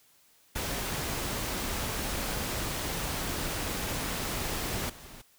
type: noise with level steps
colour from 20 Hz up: pink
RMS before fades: -33 / -48 dBFS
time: 0.55-5.22 s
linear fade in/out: 10 ms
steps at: 4.89 s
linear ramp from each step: 10 ms
effects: white hiss -63 dBFS RMS until 5.38 s